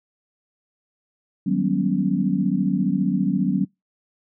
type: tone cluster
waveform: sine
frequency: 153.9 / 185.9 / 200.7 / 240.7 / 277.4 Hz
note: D#3 / F#3 / G3 / B3 / C#4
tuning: -19 / +8 / +41 / -44 / +1 cents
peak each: -30 / -21 / -26 / -26 / -25 dBFS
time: 1.46-3.65 s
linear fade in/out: 10 ms
effects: noise-tail reverb RT60 0.2 s tail -26 dB re dry